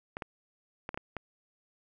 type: clicks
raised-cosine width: 0.5 ms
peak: -21 dBFS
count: 6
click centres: 0.169 / 0.222 / 0.891 / 0.944 / 0.975 / 1.167 s
effects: none